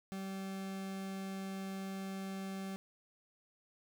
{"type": "tone", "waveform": "40% pulse", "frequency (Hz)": 192.9, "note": "G3", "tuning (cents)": -28, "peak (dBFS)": -39, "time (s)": [0.12, 2.76], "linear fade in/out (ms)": 0, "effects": []}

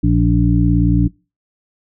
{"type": "harmonic tone", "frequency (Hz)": 58.27, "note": "A#1", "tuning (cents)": 0, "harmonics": [1, 2, 3, 5], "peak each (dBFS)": [-16, -16, -16, -16], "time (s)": [0.03, 1.08], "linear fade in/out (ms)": 10, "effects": ["noise-tail reverb RT60 0.3 s tail -24 dB re dry"]}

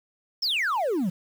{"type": "exponential sweep", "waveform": "sine", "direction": "down", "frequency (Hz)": [5580, 164.81], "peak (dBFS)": -20, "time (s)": [0.42, 1.1], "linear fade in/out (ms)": 10, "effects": ["tanh soft clip ceiling -22 dBFS", "8-bit"]}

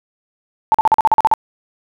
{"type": "tone bursts", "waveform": "sine", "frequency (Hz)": 880, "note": "A5", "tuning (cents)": 0, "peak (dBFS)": -7, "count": 10, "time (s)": [0.72, 1.338], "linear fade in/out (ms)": 0, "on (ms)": 24, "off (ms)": 42, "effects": []}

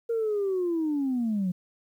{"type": "linear sweep", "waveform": "sine", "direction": "down", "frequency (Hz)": [468.2, 174.61], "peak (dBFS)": -23, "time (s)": [0.09, 1.52], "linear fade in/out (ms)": 10, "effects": ["tanh soft clip ceiling -21 dBFS", "10-bit"]}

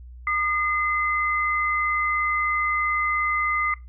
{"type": "tone pair together", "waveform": "sine", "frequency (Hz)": [1217, 2054], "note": ["D#6", "C7"], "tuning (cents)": [-39, -33], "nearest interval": "major sixth", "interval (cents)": 906, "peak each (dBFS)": [-24, -23], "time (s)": [0.27, 3.74], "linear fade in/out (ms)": 2, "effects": ["noise-tail reverb RT60 0.2 s tail -19 dB re dry", "added 61 Hz sine -39 dBFS peak until 3.88 s"]}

